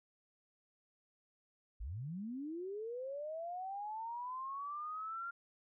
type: linear sweep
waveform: sine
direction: up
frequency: 43.65 to 1396.9 Hz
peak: -40 dBFS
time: 1.8-5.31 s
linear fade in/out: 10 ms
effects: none